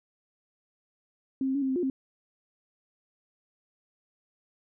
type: tone with pitch steps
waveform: sine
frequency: 266.6 / 265.1 / 281.6 / 266 / 262.3 / 355.4 / 265.5 Hz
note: C4 / C4 / C#4 / C4 / C4 / F4 / C4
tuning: +33 / +23 / +27 / +29 / +4 / +30 / +25 cents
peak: -25 dBFS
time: 1.41-1.9 s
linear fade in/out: 2 ms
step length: 70 ms
effects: none